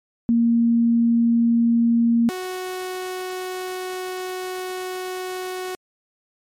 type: tone pair in turn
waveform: sine / sawtooth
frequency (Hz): 233.1 / 369.1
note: A#3 / F#4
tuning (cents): 0 / -4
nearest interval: minor sixth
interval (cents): 796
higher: second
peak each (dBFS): -14 / -23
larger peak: first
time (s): 0.29-2.29 / 2.29-5.75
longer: second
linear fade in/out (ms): 0
effects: MP3 64 kbps